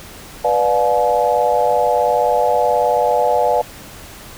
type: chord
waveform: sine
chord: B diminished seventh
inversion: none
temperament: just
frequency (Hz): 493.9 / 592.7 / 711.2 / 853.4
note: B4 / D5 / F5 / Ab5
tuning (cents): 0 / +16 / +31 / +47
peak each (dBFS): -18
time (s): 0.44-3.62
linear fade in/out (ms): 10
effects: pink hiss -37 dBFS RMS until 4.37 s